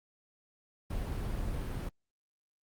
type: noise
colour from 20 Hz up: brown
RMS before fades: -35 dBFS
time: 0.9-1.89 s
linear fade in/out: 5 ms
effects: Opus 32 kbps